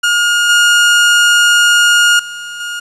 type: tone with level steps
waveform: 30% pulse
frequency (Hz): 1425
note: F6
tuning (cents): +34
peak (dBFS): -7 / -4 / -21 / -17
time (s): 0.03-2.8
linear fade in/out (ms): 10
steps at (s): 0.49 / 2.19 / 2.6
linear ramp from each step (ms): 5
effects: resampled to 24000 Hz + 7-bit